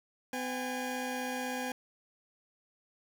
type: tone pair together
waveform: 20% pulse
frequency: 253.3 / 816 Hz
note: B3 / G#5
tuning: +44 / -31 cents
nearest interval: octave + minor sixth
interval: 2025 cents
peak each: -31 / -33 dBFS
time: 0.33-1.72 s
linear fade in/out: 2 ms
effects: none